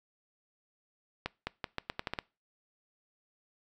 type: accelerating click train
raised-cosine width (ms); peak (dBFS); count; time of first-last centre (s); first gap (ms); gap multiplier
0.3; -17; 9; 1.26-2.188; 210; 0.82
effects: noise-tail reverb RT60 0.3 s tail -23 dB re dry